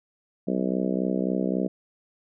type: harmonic tone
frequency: 63.7 Hz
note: C2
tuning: 46 cents flat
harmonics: 3 / 4 / 5 / 6 / 7 / 8 / 9 / 10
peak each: -27 / -29 / -31 / -33 / -34 / -35 / -36 / -37 dBFS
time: 0.47-1.68 s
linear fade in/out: 10 ms
effects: none